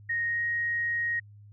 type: tone with pitch glide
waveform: sine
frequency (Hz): 1864.7 to 1877.7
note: A#6 to A#6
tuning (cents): 0 to +12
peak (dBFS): -26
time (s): 0.09-1.2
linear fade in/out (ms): 10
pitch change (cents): +12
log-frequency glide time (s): 0.25-0.43
effects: added 103 Hz sine -48 dBFS peak until 1.52 s